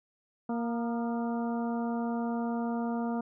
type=harmonic tone with a mistuned harmonic; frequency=233.7 Hz; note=A#3; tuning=5 cents sharp; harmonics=1 / 2 / 3 / 4 / 5 / 6; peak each=-30 / -39 / -38 / -42 / -46 / -49 dBFS; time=0.49-3.21 s; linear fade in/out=5 ms; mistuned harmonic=5; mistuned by=+57 cents; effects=none